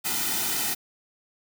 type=noise with comb filter; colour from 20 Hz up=white; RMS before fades=-27 dBFS; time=0.04-0.75 s; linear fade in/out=20 ms; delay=1.8 ms; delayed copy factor=-0.9; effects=none